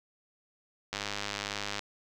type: click train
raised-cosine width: 0.2 ms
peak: -16 dBFS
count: 89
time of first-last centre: 0.93-1.793 s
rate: 102 Hz
effects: none